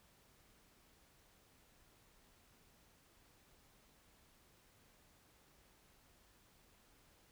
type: silence
effects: pink hiss -69 dBFS RMS until 7.31 s